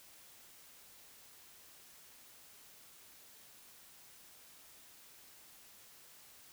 silence, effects white hiss -59 dBFS RMS until 6.52 s

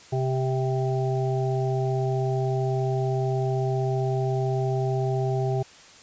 harmonic tone, 130.81 Hz, C3, in tune, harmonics 1 / 3 / 5 / 6, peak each -24 / -28 / -33 / -33 dBFS, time 0.12-5.63 s, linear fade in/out 10 ms, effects white hiss -49 dBFS RMS until 6.02 s + resampled to 16000 Hz

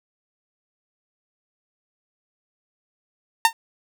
sawtooth tone with exponential decay, 910 Hz, A#5, 42 cents flat, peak -5 dBFS, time 3.45-3.53 s, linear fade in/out 1 ms, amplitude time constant 17 ms, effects none

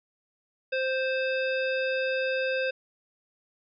harmonic tone with a mistuned harmonic, 523.3 Hz, C5, in tune, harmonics 1 / 3 / 5 / 7 / 9, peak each -27 / -32 / -33 / -41 / -44 dBFS, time 0.72-2.71 s, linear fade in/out 10 ms, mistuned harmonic 9, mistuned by +58 cents, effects none

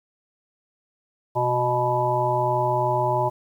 harmonic tone with a mistuned harmonic, 123.1 Hz, B2, 5 cents flat, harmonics 1 / 3 / 5 / 7 / 8, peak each -27 / -28 / -25 / -24 / -26 dBFS, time 1.35-3.3 s, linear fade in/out 20 ms, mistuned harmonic 1, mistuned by +45 cents, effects 9-bit

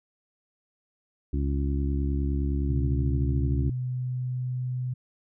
harmonic tone, 69.8 Hz, C#2, 13 cents sharp, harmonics 1 / 2 / 3 / 4 / 5, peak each -25 / -32 / -37 / -33 / -38 dBFS, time 1.33-3.7 s, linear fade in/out 5 ms
sine tone, 126.2 Hz, B2, 38 cents sharp, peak -27 dBFS, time 2.69-4.94 s, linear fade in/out 10 ms
effects none

